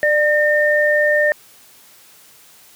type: tone pair together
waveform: sine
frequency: 595.9 / 1818 Hz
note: D5 / A#6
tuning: +25 / -44 cents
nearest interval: octave + perfect fifth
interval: 1931 cents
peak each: -15 dBFS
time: 0.03-1.32 s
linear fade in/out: 0 ms
effects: white hiss -47 dBFS RMS until 2.75 s + high-pass 80 Hz 12 dB/octave